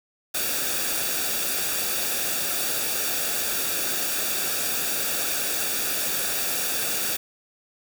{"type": "noise with comb filter", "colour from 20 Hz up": "white", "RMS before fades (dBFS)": -26, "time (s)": [0.34, 7.17], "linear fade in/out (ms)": 10, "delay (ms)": 0.97, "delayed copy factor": -0.6, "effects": []}